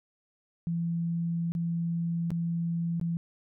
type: tone with dropouts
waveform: sine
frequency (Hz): 168.6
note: E3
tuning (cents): +39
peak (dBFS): -27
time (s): 0.67-3.17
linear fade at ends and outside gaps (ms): 0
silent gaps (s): 1.52-1.551 / 2.305-2.316 / 2.998-3.013
effects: none